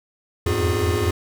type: tone cluster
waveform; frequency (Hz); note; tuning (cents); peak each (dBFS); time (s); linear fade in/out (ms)
square; 84.1 / 88.8 / 104.9 / 356.7 / 414.8; E2 / F2 / G#2 / F4 / G#4; +35 / +29 / +18 / +37 / -2; -26; 0.46-1.11; 5
effects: none